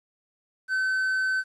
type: tone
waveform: triangle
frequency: 1528 Hz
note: G6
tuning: 45 cents flat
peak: -21 dBFS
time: 0.68-1.44 s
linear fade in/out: 50 ms
effects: resampled to 24000 Hz + 10-bit